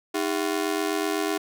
sawtooth ring-modulated tone, 356.6 Hz, F4, 36 cents sharp, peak -17 dBFS, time 0.14-1.38 s, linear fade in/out 10 ms, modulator 44 Hz, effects none

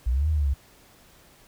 sine linear two-way sweep, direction up then down, 55.9 to 79.6 to 66 Hz, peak -20 dBFS, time 0.06-0.54 s, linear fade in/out 10 ms, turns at 0.29 s, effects pink hiss -55 dBFS RMS until 1.47 s

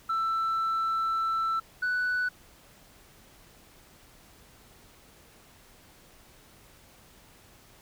sine tone pair in turn, 1330 / 1486.3 Hz, E6 / F#6, +15 / +7 cents, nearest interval major second, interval 192 cents, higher second, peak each -23 dBFS, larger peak neither, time 0.09-1.6 / 1.82-2.29 s, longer first, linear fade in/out 10 ms, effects tanh soft clip ceiling -24 dBFS + pink hiss -56 dBFS RMS until 7.81 s

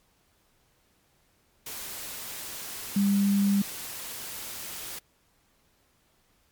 sine tone in noise, 200 Hz, G3, 35 cents sharp, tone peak -20 dBFS, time 2.96-3.62 s, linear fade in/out 5 ms, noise white, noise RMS -38 dBFS, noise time 1.66-4.99 s, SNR +15 dB, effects pink hiss -67 dBFS RMS until 6.51 s + MP3 96 kbps

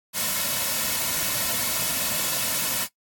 white noise with comb filter, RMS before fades -25 dBFS, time 0.13-2.88 s, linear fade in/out 50 ms, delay 2.5 ms, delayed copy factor -0.65, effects noise-tail reverb RT60 0.1 s tail -18 dB re dry + AAC 64 kbps

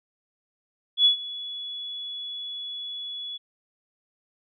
sine tone with ADSR envelope, 3398 Hz, G#7, 39 cents sharp, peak -13 dBFS, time 0.97-3.38 s, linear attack 81 ms, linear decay 110 ms, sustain -19 dB, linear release 19 ms, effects none

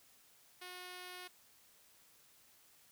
5% pulse tone, 362.1 Hz, F#4, 37 cents flat, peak -36 dBFS, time 0.61-1.28 s, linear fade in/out 10 ms, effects white hiss -66 dBFS RMS until 2.91 s

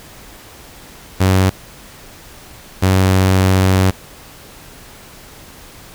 sawtooth tone pair in turn, 94.3 / 94.3 Hz, F#2 / F#2, +33 / +33 cents, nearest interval unison, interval 0 cents, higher neither, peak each -6 dBFS, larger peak neither, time 1.2-1.5 / 2.82-3.91 s, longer second, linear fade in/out 10 ms, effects pink hiss -39 dBFS RMS until 5.94 s

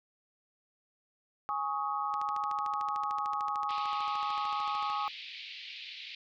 sine chord, Ab suspended fourth, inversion none, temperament equal with one note detuned, 830.6 / 1108.7 / 1259 Hz, Ab5 / Db6 / Eb6, 0 / 0 / +20 cents, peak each -35 dBFS, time 1.49-5.08 s, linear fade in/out 0 ms
click train, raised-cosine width 0.2 ms, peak -28 dBFS, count 38, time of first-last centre 2.14-4.901 s, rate 13.4 Hz
pink band-pass noise, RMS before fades -45 dBFS, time 3.69-6.15 s, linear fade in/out 2 ms, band 2200 to 4400 Hz, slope 48 dB/octave
effects none

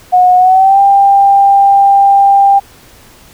sine tone with pitch glide, 728 to 793.9 Hz, F#5 to G5, -28 to +22 cents, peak -3 dBFS, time 0.12-2.6 s, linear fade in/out 20 ms, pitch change +150 cents, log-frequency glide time 0.37-0.8 s, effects pink hiss -40 dBFS RMS until 3.33 s

